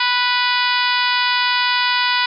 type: harmonic tone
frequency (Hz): 492.8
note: B4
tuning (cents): -4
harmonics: 2 / 3 / 4 / 5 / 6 / 7 / 8 / 9 / 10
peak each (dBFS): -20 / -22 / -23 / -24 / -25 / -25 / -26 / -27 / -27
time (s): 0-2.26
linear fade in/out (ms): 5
effects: none